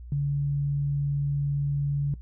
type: tone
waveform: sine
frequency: 142.4 Hz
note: C#3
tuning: 47 cents sharp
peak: -23 dBFS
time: 0.12-2.14 s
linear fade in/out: 2 ms
effects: noise-tail reverb RT60 0.1 s tail -18 dB re dry + added 60 Hz sine -39 dBFS peak until 2.21 s